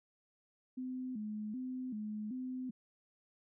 sine tone with vibrato, 233.1 Hz, A#3, in tune, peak -38 dBFS, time 0.77-2.71 s, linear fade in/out 10 ms, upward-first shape square, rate 1.3 Hz, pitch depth 160 cents each way, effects none

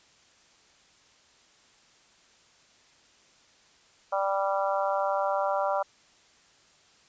harmonic tone, 195.8 Hz, G3, 2 cents flat, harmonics 3 / 4 / 5 / 6 / 7, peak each -28 / -30 / -32 / -34 / -35 dBFS, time 4.12-5.83 s, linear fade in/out 10 ms, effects white hiss -60 dBFS RMS until 7.08 s + resampled to 16000 Hz

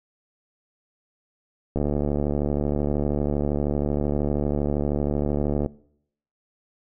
click train, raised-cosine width 2 ms, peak -11 dBFS, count 285, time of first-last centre 1.76-5.661 s, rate 72.8 Hz, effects noise-tail reverb RT60 0.7 s tail -22 dB re dry

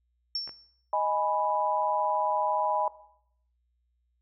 sine tone with exponential decay, 5440 Hz, F8, 46 cents flat, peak -26 dBFS, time 0.35-0.75 s, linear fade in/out 2 ms, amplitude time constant 85 ms
clicks, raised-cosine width 0.5 ms, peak -31 dBFS, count 2, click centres 0.476 / 0.493 s
sine chord, G# minor, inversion second, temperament equal, 622.3 / 830.6 / 987.8 Hz, D#5 / G#5 / B5, 0 / 0 / 0 cents, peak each -30 / -28 / -28 dBFS, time 0.93-2.88 s, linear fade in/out 2 ms
effects noise-tail reverb RT60 0.7 s tail -17 dB re dry + added 60 Hz sine -70 dBFS peak until 4.21 s

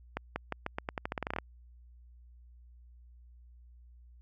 accelerating click train, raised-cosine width 0.5 ms, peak -18 dBFS, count 16, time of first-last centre 0.17-1.386 s, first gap 190 ms, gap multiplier 0.86, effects added 60 Hz sine -53 dBFS peak until 4.21 s

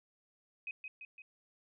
sine tone with echo, 2521 Hz, D#7, 22 cents sharp, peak -38 dBFS, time 0.67-0.71 s, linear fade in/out 2 ms, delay 170 ms, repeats 3, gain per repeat -4 dB, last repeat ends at 1.22 s, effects none

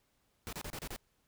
pink noise bursts, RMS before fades -42 dBFS, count 6, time 0.47-0.962 s, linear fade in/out 0 ms, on 57 ms, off 30 ms, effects pink hiss -75 dBFS RMS until 1.27 s

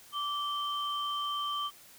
sine tone pair together, 1165 / 3121 Hz, D6 / G7, -14 / -8 cents, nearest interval octave + perfect fourth, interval 1706 cents, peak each -32 / -35 dBFS, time 0.12-1.71 s, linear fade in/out 50 ms, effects tanh soft clip ceiling -23 dBFS + white hiss -55 dBFS RMS until 1.98 s

